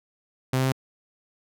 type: tone with pitch steps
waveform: sawtooth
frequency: 130 / 131.13 / 132.27 Hz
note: C3 / C3 / C3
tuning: -11 / +4 / +19 cents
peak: -17 dBFS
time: 0.53-0.722 s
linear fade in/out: 5 ms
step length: 64 ms
effects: none